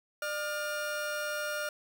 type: tone pair together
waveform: 40% pulse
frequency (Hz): 598 / 1421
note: D5 / F6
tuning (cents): +31 / +30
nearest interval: octave + minor third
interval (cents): 1499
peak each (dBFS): -35 / -34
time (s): 0.22-1.69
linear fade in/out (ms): 2
effects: none